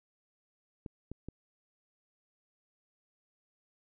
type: clicks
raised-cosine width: 3 ms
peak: -28 dBFS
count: 3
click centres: 0.862 / 1.116 / 1.286 s
effects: none